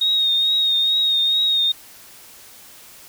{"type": "tone with vibrato", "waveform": "sine", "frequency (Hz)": 3729, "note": "A#7", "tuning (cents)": 0, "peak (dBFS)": -15, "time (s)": [0.01, 1.72], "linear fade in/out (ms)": 5, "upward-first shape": "triangle", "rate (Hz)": 2.3, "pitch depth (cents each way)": 40, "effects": ["white hiss -44 dBFS RMS until 3.08 s"]}